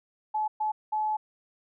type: tone bursts at uneven times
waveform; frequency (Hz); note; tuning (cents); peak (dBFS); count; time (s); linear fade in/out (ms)
sine; 858; A5; -44; -25; 3; 0.34-0.48 / 0.6-0.72 / 0.92-1.17; 10
effects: none